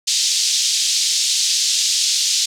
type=band-pass noise; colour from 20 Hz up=pink; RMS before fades=-18 dBFS; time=0.07-2.46 s; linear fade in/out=10 ms; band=3800 to 7200 Hz; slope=24 dB/octave; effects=none